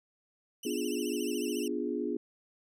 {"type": "tone with vibrato", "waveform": "15% pulse", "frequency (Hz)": 2831, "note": "F7", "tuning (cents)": 23, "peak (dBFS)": -33, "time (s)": [0.63, 1.68], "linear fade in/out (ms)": 5, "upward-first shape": "sine", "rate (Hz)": 14, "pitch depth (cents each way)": 130}
{"type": "chord", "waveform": "sine", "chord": "B diminished seventh", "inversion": "none", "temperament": "equal", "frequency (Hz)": [246.9, 293.7, 349.2, 415.3], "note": ["B3", "D4", "F4", "Ab4"], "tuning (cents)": [0, 0, 0, 0], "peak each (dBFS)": -36, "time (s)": [0.65, 2.17], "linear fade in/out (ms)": 5}
{"effects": []}